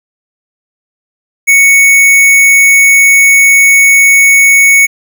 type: tone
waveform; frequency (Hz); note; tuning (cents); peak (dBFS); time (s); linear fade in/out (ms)
square; 2221; C#7; +3; -3; 1.47-4.87; 20
effects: 7-bit